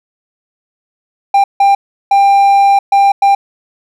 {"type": "tone bursts at uneven times", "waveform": "triangle", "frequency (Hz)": 795, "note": "G5", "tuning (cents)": 24, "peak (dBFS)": -3, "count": 5, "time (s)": [[1.34, 1.44], [1.6, 1.75], [2.11, 2.79], [2.92, 3.12], [3.22, 3.35]], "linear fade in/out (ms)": 5, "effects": []}